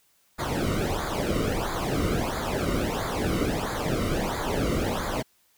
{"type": "noise with flanger", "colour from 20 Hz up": "brown", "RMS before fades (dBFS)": -27, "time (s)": [0.38, 5.23], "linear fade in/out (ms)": 20, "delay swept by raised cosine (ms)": [0.35, 1.21], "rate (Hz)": 1.5, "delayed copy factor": -0.85, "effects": ["white hiss -65 dBFS RMS until 5.57 s"]}